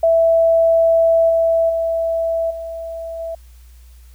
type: tone with level steps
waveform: sine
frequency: 660 Hz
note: E5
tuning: 2 cents sharp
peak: -10 / -12 / -16 / -25 / -23 dBFS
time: 0.03-3.35 s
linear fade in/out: 5 ms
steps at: 1.29 / 1.69 / 2.5 / 3.19 s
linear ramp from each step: 10 ms
effects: added 60 Hz sine -40 dBFS peak until 4.14 s + white hiss -55 dBFS RMS until 4.14 s